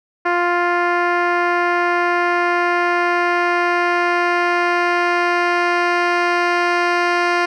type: tone with low-pass filter sweep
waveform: 10% pulse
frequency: 350.1 Hz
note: F4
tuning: 4 cents sharp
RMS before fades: -17 dBFS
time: 0.25-7.46 s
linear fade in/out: 10 ms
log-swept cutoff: 1800 to 3500 Hz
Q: 0.93
effects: none